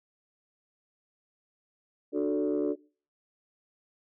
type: tone cluster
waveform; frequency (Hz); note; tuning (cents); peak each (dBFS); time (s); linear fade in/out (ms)
sine; 296.9 / 368.6 / 438.6 / 578; D4 / F#4 / A4 / D5; +19 / -7 / -6 / -28; -28 / -30 / -30 / -35; 2.12-2.76; 50
effects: noise-tail reverb RT60 0.4 s tail -23 dB re dry + tanh soft clip ceiling -19 dBFS